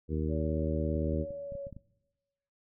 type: harmonic tone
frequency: 77.78 Hz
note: D#2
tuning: in tune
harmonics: 1 / 2 / 3 / 4 / 5 / 6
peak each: -32 / -35 / -37 / -38 / -39 / -40 dBFS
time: 0.08-1.26 s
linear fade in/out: 50 ms
type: tone with vibrato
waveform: sine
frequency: 562 Hz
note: C#5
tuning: 24 cents sharp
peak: -37 dBFS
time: 0.28-1.71 s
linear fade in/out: 50 ms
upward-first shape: sine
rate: 2 Hz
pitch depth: 11 cents each way
type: clicks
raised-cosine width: 5 ms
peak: -33 dBFS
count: 9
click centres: 0.959 / 1.057 / 1.139 / 1.306 / 1.522 / 1.553 / 1.669 / 1.727 / 1.766 s
effects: noise-tail reverb RT60 1.0 s tail -20 dB re dry